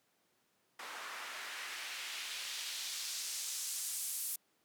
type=noise with band-pass filter sweep; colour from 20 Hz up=white; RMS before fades=-42 dBFS; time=0.79-4.36 s; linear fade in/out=5 ms; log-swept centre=1100 to 11000 Hz; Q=1.1; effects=pink hiss -75 dBFS RMS until 4.64 s + high-pass 200 Hz 12 dB/octave